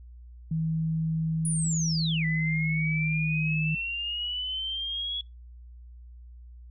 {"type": "tone with pitch glide", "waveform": "sine", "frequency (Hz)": [160.9, 157.04], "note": ["E3", "D#3"], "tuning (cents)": [-42, 16], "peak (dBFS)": -25, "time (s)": [0.51, 3.75], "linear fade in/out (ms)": 5, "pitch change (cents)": -42, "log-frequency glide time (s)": [2.11, 3.08]}
{"type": "linear two-way sweep", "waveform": "sine", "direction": "down then up", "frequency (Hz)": [9956, 1975.5, 3372], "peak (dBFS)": -29, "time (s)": [1.45, 5.21], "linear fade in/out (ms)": 2, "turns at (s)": 2.25}
{"effects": ["noise-tail reverb RT60 0.2 s tail -24 dB re dry", "added 60 Hz sine -44 dBFS peak until 6.7 s"]}